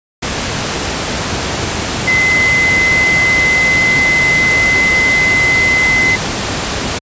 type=tone in noise; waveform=sine; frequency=2044 Hz; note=C7; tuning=41 cents flat; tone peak=-9 dBFS; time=2.07-6.16 s; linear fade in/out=10 ms; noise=pink; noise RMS=-17 dBFS; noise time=0.22-6.99 s; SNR=+5 dB; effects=high-pass 60 Hz 12 dB/octave + resampled to 16000 Hz